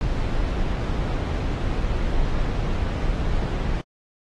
brown noise, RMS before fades -23 dBFS, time 0.01-3.81 s, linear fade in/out 0 ms, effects low-pass 5000 Hz 12 dB/octave + AAC 32 kbps

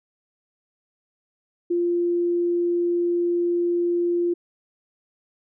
sine tone, 347.3 Hz, F4, 10 cents flat, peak -19 dBFS, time 1.7-4.34 s, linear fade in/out 10 ms, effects none

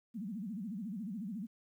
sine tone with vibrato, 207.1 Hz, G#3, 5 cents flat, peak -38 dBFS, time 0.14-1.47 s, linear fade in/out 20 ms, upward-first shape sine, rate 14 Hz, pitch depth 240 cents each way, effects 12-bit

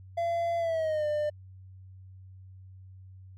triangle tone with pitch glide, 680 to 598.9 Hz, F5 to D5, -46 to +34 cents, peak -24 dBFS, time 0.17-1.3 s, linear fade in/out 10 ms, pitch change -220 cents, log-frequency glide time 0.58-1.06 s, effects added 94 Hz sine -46 dBFS peak until 3.37 s + MP3 64 kbps

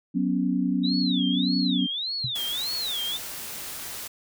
sine chord, F# suspended fourth, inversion none, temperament just, 185 / 246.7 / 277.5 Hz, F#3 / B3 / C#4, 0 / -2 / +2 cents, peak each -26 dBFS, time 0.14-1.87 s, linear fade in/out 20 ms
sine tone with vibrato, 3729 Hz, A#7, in tune, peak -27 dBFS, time 0.83-3.18 s, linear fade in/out 20 ms, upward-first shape sine, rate 1.7 Hz, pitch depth 280 cents each way
sine tone with exponential decay, 126.8 Hz, B2, 46 cents sharp, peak -24 dBFS, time 2.24-2.35 s, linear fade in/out 5 ms, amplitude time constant 23 ms
white noise, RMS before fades -36 dBFS, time 2.35-4.08 s, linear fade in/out 10 ms
effects none

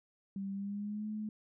sine tone with pitch glide, 196 to 213.7 Hz, G3 to G#3, 0 to +50 cents, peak -36 dBFS, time 0.36-1.29 s, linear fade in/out 2 ms, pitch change +150 cents, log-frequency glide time 0.52-1.07 s, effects none

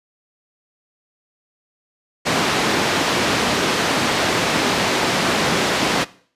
pink band-pass noise, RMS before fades -19 dBFS, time 2.25-6.05 s, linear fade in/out 20 ms, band 200 to 5200 Hz, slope 12 dB/octave, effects noise-tail reverb RT60 0.5 s tail -20 dB re dry + resampled to 32000 Hz

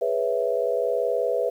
sine chord, C# minor seventh, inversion second, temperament equal, 415.3 / 493.9 / 554.4 / 659.3 Hz, G#4 / B4 / C#5 / E5, 0 / 0 / 0 / 0 cents, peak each -29 / -24 / -29 / -27 dBFS, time 0.01-1.5 s, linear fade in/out 10 ms, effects 9-bit

